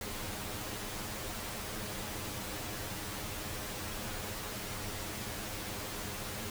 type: noise with comb filter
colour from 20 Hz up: pink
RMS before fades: -40 dBFS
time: 0.01-6.5 s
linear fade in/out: 2 ms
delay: 9.6 ms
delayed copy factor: +0.65
effects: none